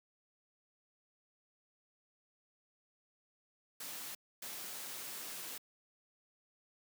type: noise bursts at uneven times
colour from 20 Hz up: white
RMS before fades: -45 dBFS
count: 2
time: 3.8-4.15 / 4.42-5.58 s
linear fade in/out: 5 ms
effects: high-pass 150 Hz 12 dB/octave